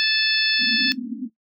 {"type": "harmonic tone", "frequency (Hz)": 874, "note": "A5", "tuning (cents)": -12, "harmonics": [2, 3, 4, 5, 6], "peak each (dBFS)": [-24, -24, -24, -24, -24], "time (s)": [0, 0.92], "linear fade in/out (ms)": 0}
{"type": "band-pass noise", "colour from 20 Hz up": "white", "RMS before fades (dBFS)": -30, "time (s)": [0.58, 1.3], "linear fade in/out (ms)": 50, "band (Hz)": [220, 270], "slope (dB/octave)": 96}
{"effects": ["noise-tail reverb RT60 0.1 s tail -18 dB re dry"]}